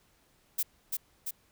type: noise with echo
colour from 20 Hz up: violet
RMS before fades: -29 dBFS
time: 0.58-0.63 s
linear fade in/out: 10 ms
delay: 340 ms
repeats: 2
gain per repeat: -3 dB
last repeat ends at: 1.31 s
effects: pink hiss -67 dBFS RMS until 1.51 s

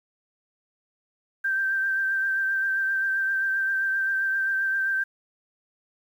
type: tone with vibrato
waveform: sine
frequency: 1568 Hz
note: G6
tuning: in tune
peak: -22 dBFS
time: 1.44-5.04 s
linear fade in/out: 10 ms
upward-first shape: triangle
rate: 7.6 Hz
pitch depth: 27 cents each way
effects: 9-bit

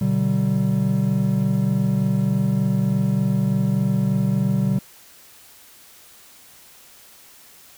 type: chord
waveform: triangle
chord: G major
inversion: first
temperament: equal with one note detuned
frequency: 123.47 / 146.83 / 192.08 Hz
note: B2 / D3 / G3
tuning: 0 / 0 / -35 cents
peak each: -21 / -21 / -18 dBFS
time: 0.01-4.79 s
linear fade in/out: 5 ms
effects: white hiss -48 dBFS RMS until 7.77 s

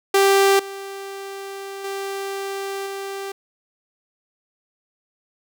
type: tone with level steps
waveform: sawtooth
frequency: 392.7 Hz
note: G4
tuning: 3 cents sharp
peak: -9 / -27 / -22 / -24 dBFS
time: 0.14-3.32 s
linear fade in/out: 5 ms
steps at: 0.59 / 1.84 / 2.86 s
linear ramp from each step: 5 ms
effects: none

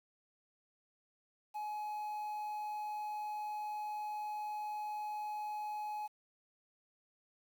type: tone with quantisation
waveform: triangle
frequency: 844 Hz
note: G#5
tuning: 28 cents sharp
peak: -36 dBFS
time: 1.54-6.08 s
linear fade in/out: 20 ms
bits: 10
effects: none

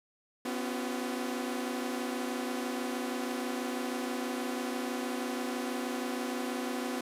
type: tone cluster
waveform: sawtooth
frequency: 249.6 / 275.8 / 346.5 / 379.9 Hz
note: B3 / C#4 / F4 / F#4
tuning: +19 / -9 / -14 / +46 cents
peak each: -31 / -36 / -37 / -38 dBFS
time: 0.45-7.01 s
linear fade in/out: 5 ms
effects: resampled to 32000 Hz + 9-bit

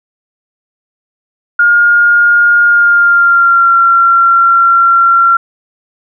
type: tone with pitch glide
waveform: sine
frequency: 1420 to 1369.3 Hz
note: F6 to F6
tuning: +28 to -35 cents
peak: -4 dBFS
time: 1.59-5.37 s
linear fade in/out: 5 ms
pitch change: -63 cents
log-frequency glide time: 2.64-3.77 s
effects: none

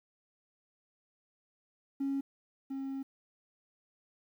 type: tone pair in turn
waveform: triangle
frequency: 274.8 / 270.5 Hz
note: C#4 / C#4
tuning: -15 / -42 cents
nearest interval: unison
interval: 27 cents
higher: first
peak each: -27 / -33 dBFS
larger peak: first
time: 2-2.21 / 2.7-3.03 s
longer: second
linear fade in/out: 10 ms
effects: tanh soft clip ceiling -27 dBFS + 11-bit

